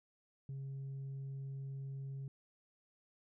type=tone; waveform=sine; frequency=136.2 Hz; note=C#3; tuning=30 cents flat; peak=-39 dBFS; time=0.49-2.28 s; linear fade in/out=2 ms; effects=tanh soft clip ceiling -40 dBFS